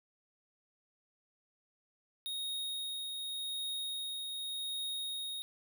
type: tone with tremolo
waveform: square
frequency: 3735 Hz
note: A#7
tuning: 3 cents sharp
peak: -36 dBFS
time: 2.26-5.42 s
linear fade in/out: 0 ms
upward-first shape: triangle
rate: 0.87 Hz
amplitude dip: 30%
effects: none